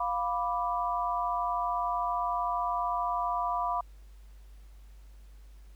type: chord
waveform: sine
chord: B diminished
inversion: second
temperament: equal with one note detuned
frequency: 703.3 / 987.8 / 1174.7 Hz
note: F5 / B5 / D6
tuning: +12 / 0 / 0 cents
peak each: -32 / -31 / -33 dBFS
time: 0-3.81 s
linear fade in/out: 5 ms
effects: added 50 Hz sine -48 dBFS peak until 5.75 s + pink hiss -66 dBFS RMS until 5.75 s